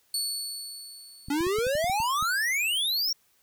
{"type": "tone with exponential decay", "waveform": "25% pulse", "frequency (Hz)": 4435, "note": "C#8", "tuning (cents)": 0, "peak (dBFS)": -21, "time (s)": [0.14, 2.03], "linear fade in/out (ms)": 2, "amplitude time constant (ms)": 410}
{"type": "clicks", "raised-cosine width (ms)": 5, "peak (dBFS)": -27, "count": 10, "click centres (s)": [1.285, 1.407, 1.468, 1.586, 1.668, 1.753, 1.843, 1.898, 2.002, 2.226]}
{"type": "exponential sweep", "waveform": "square", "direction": "up", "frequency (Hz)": [277.2, 5690], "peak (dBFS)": -25, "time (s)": [1.3, 3.13], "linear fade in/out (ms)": 5}
{"effects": ["white hiss -66 dBFS RMS until 3.42 s"]}